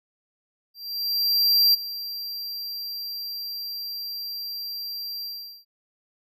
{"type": "tone with ADSR envelope", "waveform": "square", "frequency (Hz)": 4730, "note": "D8", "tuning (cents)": 12, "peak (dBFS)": -15, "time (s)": [0.74, 5.65], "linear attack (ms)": 1000, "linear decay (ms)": 13, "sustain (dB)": -16, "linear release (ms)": 410, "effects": []}